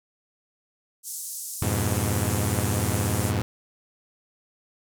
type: band-pass noise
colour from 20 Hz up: white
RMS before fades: -35 dBFS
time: 1.03-3.33 s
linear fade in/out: 50 ms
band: 6100 to 12000 Hz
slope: 24 dB/octave
type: chord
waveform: sawtooth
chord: F diminished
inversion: none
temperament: equal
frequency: 87.31 / 103.83 / 123.47 Hz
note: F2 / Ab2 / Cb3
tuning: 0 / 0 / 0 cents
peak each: -24 / -22 / -25 dBFS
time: 1.62-3.42 s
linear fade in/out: 0 ms
effects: none